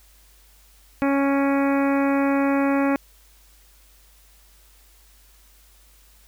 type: harmonic tone with a mistuned harmonic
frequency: 277.2 Hz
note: C#4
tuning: in tune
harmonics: 1 / 2 / 3 / 4 / 5 / 6 / 7 / 8 / 9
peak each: -19 / -25 / -29 / -31 / -33 / -35 / -36 / -37 / -38 dBFS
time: 1.02-2.96 s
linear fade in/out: 0 ms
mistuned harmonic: 8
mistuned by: +16 cents
effects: added 50 Hz sine -53 dBFS peak until 6.27 s + white hiss -56 dBFS RMS until 6.27 s

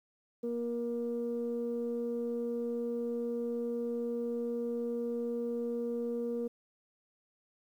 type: tone pair together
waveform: sine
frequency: 237.2 / 473.2 Hz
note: A#3 / A#4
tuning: +30 / +26 cents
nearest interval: octave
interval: 1196 cents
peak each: -35 / -33 dBFS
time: 0.43-6.48 s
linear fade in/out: 10 ms
effects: tanh soft clip ceiling -26 dBFS + 11-bit

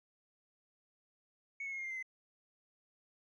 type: tone with pitch steps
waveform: triangle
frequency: 2217 / 2188 / 2159 / 2130 / 2102 / 2075 / 2047 Hz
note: C#7 / C#7 / C#7 / C7 / C7 / C7 / C7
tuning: 0 / -23 / -46 / +30 / +7 / -15 / -38 cents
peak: -36 dBFS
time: 1.6-2.027 s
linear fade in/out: 5 ms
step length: 61 ms
effects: tanh soft clip ceiling -35 dBFS + resampled to 22050 Hz

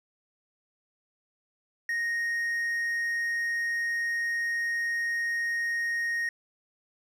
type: tone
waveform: triangle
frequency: 1864.7 Hz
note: A#6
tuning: in tune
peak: -25 dBFS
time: 1.89-6.29 s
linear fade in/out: 2 ms
effects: none

